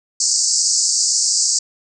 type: band-pass noise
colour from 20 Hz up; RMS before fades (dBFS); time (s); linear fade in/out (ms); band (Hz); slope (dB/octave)
white; -17; 0.2-1.59; 5; 4600 to 8100; 96
effects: none